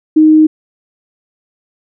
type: tone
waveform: sine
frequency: 311.1 Hz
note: D#4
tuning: in tune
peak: -3 dBFS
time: 0.16-0.47 s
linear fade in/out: 10 ms
effects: none